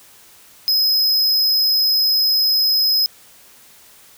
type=tone; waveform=square; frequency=5090 Hz; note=D#8; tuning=39 cents sharp; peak=-14 dBFS; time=0.68-3.06 s; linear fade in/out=0 ms; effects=white hiss -47 dBFS RMS until 4.17 s